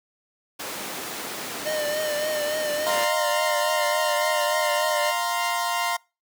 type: noise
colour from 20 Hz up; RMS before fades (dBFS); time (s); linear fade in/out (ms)
pink; -31; 0.59-3.05; 10
type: tone with vibrato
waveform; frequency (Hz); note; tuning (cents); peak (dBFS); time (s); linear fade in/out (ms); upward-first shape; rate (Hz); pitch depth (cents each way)
square; 605; D#5; -49; -25; 1.65-5.12; 20; triangle; 3.5; 49
type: chord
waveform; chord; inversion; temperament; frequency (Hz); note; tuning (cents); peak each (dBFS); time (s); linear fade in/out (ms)
sawtooth; F suspended fourth; none; equal; 698.5 / 932.3 / 1046.5; F5 / Bb5 / C6; 0 / 0 / 0; -24; 2.86-5.97; 10
effects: noise-tail reverb RT60 0.3 s tail -26 dB re dry + high-pass 300 Hz 12 dB/octave